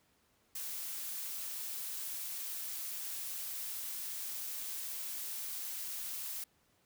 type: noise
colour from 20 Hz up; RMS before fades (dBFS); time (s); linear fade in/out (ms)
blue; -41; 0.55-6.44; 5
effects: pink hiss -72 dBFS RMS until 6.85 s + high-pass 60 Hz 12 dB/octave